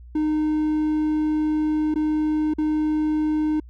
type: tone with dropouts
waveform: triangle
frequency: 306.9 Hz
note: D#4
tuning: 24 cents flat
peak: -17 dBFS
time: 0.15-3.6 s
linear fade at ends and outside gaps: 5 ms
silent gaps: 1.942-1.957 / 2.538-2.583 s
effects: added 60 Hz sine -40 dBFS peak until 3.69 s